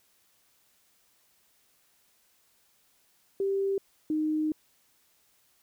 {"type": "tone pair in turn", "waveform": "sine", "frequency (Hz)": [392, 308.9], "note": ["G4", "D#4"], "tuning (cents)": [0, -12], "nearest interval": "major third", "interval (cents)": 412, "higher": "first", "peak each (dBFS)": -25, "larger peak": "neither", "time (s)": [[3.4, 3.78], [4.1, 4.52]], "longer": "second", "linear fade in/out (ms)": 2, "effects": ["white hiss -67 dBFS RMS until 5.62 s"]}